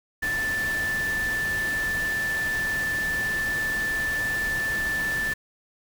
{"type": "tone in noise", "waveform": "sine", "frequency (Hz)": 1760, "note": "A6", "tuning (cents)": 0, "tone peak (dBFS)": -24, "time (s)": [0.22, 5.34], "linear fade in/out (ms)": 10, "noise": "pink", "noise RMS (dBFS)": -35, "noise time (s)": [0.22, 5.34], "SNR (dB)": 8, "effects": []}